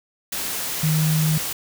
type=tone in noise; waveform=sine; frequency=156.3 Hz; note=D#3; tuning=8 cents sharp; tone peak=-17 dBFS; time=0.83-1.38 s; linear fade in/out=5 ms; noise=white; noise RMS=-27 dBFS; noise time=0.32-1.53 s; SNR=+7 dB; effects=none